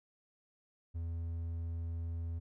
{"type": "tone", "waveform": "triangle", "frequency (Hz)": 83.5, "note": "E2", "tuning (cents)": 23, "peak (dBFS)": -34, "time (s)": [0.94, 2.4], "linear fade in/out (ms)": 20, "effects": []}